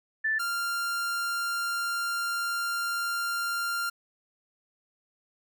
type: tone pair in turn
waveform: sine / 45% pulse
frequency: 1760 / 1390.9 Hz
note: A6 / F6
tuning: 0 / -7 cents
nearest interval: major third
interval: 407 cents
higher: first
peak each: -24 / -28 dBFS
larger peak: first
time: 0.24-0.39 / 0.39-3.9 s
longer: second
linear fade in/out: 10 ms
effects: none